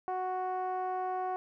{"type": "tone with low-pass filter", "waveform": "10% pulse", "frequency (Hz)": 370, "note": "F#4", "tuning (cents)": 0, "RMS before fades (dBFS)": -34, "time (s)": [0.08, 1.36], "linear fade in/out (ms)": 0, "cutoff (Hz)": 820, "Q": 2.7, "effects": []}